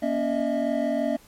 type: tone cluster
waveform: triangle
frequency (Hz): 239.4 / 282.6 / 613 / 659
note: A#3 / C#4 / D#5 / E5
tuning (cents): +46 / +34 / -26 / -1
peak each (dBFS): -26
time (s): 0.02-1.17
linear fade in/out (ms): 10
effects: pink hiss -54 dBFS RMS until 1.27 s + MP3 64 kbps